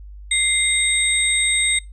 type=tone cluster; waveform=sine; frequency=2098 / 3725 / 8320 Hz; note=C7 / A#7 / C9; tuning=+4 / -2 / -11 cents; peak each=-20 dBFS; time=0.31-1.79 s; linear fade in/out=5 ms; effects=noise-tail reverb RT60 0.2 s tail -24 dB re dry + added 50 Hz sine -35 dBFS peak until 1.92 s